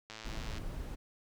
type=click train; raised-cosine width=0.2 ms; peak=-28 dBFS; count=54; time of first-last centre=0.1-0.582 s; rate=110 Hz
type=noise; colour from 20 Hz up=brown; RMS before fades=-40 dBFS; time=0.24-0.96 s; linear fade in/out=20 ms
effects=none